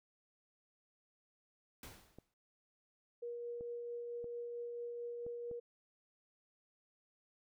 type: noise with exponential decay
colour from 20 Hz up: pink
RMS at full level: -49 dBFS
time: 1.83-2.34 s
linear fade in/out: 2 ms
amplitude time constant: 110 ms
type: clicks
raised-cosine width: 2 ms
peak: -39 dBFS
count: 5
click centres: 2.186 / 3.609 / 4.243 / 5.265 / 5.513 s
type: tone with tremolo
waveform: sine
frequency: 476.1 Hz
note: A#4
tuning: 37 cents sharp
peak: -40 dBFS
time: 3.22-5.6 s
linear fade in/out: 10 ms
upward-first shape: triangle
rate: 4.5 Hz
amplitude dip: 25%
effects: none